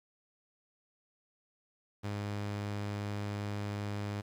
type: tone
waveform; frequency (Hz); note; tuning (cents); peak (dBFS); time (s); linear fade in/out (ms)
sawtooth; 102.6; G#2; -21; -31; 2.03-4.22; 20
effects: low-pass 6000 Hz 12 dB/octave + 10-bit